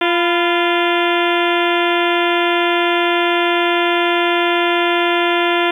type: harmonic tone with a mistuned harmonic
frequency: 346.9 Hz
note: F4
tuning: 12 cents flat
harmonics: 1 / 2 / 3 / 4 / 5 / 6 / 7 / 8 / 9 / 10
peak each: -17 / -20 / -22 / -23 / -24 / -25 / -25 / -26 / -27 / -27 dBFS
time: 0.01-5.71 s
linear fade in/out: 5 ms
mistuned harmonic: 3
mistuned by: -60 cents
effects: 8-bit